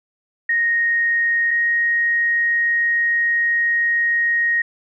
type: tone pair in turn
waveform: sine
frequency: 1864.7 / 1873.1 Hz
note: A#6 / A#6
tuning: 0 / +8 cents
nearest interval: unison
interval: 8 cents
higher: second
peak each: -15 dBFS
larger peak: neither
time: 0.49-1.51 / 1.51-4.62 s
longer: second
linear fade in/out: 5 ms
effects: none